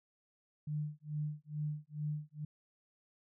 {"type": "tone with tremolo", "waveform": "sine", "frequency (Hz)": 150.3, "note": "D3", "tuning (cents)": 40, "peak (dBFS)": -33, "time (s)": [0.67, 2.45], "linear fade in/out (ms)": 5, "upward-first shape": "sine", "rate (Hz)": 2.3, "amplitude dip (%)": 100, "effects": []}